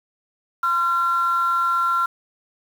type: tone pair together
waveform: sine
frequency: 1033.8 / 1368 Hz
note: C6 / F6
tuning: -21 / -36 cents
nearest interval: perfect fourth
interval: 485 cents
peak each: -24 / -17 dBFS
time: 0.63-2.06 s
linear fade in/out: 5 ms
effects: tanh soft clip ceiling -12 dBFS + 7-bit